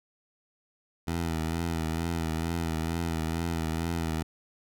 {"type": "tone with vibrato", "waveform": "15% pulse", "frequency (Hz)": 82.2, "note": "E2", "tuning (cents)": -4, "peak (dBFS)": -22, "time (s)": [1.07, 4.23], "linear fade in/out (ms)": 10, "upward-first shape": "triangle", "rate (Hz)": 2.2, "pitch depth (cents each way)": 64, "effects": []}